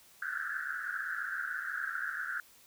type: band-pass noise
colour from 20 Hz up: pink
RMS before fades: -37 dBFS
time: 0.22-2.4 s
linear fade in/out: 2 ms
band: 1400 to 1700 Hz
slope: 96 dB/octave
effects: white hiss -60 dBFS RMS until 2.66 s